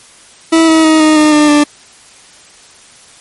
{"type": "tone with pitch steps", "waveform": "40% pulse", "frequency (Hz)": [325.9, 320.5, 315.2, 309.9, 304.8, 299.7, 294.7], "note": ["E4", "E4", "D#4", "D#4", "D#4", "D4", "D4"], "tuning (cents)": [-20, -49, 23, -7, -36, 35, 6], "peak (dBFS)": -4, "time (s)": [0.52, 1.64], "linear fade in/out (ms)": 10, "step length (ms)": 160, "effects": ["white hiss -40 dBFS RMS until 3.2 s", "MP3 48 kbps"]}